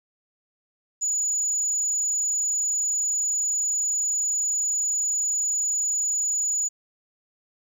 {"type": "tone", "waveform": "sine", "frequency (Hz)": 6910, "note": "A8", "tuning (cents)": -32, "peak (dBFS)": -21, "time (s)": [1.01, 6.69], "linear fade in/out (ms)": 20, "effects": ["tanh soft clip ceiling -17 dBFS", "10-bit"]}